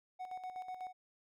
triangle tone with tremolo, 740 Hz, F#5, in tune, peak -38 dBFS, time 0.19-0.93 s, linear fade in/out 20 ms, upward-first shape square, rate 8.1 Hz, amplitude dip 60%, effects none

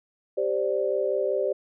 sine chord, G suspended fourth, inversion none, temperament just, 392 / 522.7 / 588 Hz, G4 / C5 / D5, 0 / -2 / +2 cents, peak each -27 dBFS, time 0.37-1.53 s, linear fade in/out 10 ms, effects none

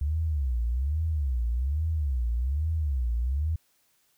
sine tone with vibrato, 68.5 Hz, C#2, 20 cents flat, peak -24 dBFS, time 0.01-3.56 s, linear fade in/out 5 ms, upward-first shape sine, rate 1.2 Hz, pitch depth 290 cents each way, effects white hiss -68 dBFS RMS until 4.17 s

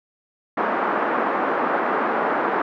white band-pass noise, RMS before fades -22 dBFS, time 0.57-2.62 s, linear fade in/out 5 ms, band 240 to 1400 Hz, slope 24 dB/octave, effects none

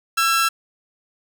sawtooth tone pair together, 1341 / 1638.5 Hz, E6 / G#6, +29 / -24 cents, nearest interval minor third, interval 347 cents, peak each -13 / -21 dBFS, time 0.17-0.49 s, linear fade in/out 10 ms, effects none

